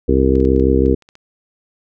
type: harmonic tone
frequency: 66.1 Hz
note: C2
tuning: 18 cents sharp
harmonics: 1 / 2 / 3 / 4 / 5 / 6 / 7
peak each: -16 / -22 / -22 / -17 / -19 / -17 / -18 dBFS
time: 0.08-0.95 s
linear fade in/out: 10 ms
type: clicks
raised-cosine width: 0.2 ms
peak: -23 / -27 / -23 / -29 / -25 / -28 / -30 / -27 / -25 dBFS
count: 9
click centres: 0.355 / 0.403 / 0.451 / 0.562 / 0.598 / 0.86 / 1.023 / 1.089 / 1.154 s
effects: none